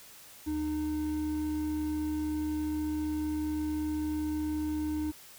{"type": "tone pair together", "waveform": "triangle", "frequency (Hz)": [76.3, 305.2], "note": ["D#2", "D#4"], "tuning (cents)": [-33, -33], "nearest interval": "2 octaves", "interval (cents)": 2400, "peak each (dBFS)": [-37, -28], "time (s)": [0.46, 5.12], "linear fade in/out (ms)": 20, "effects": ["white hiss -52 dBFS RMS until 5.38 s"]}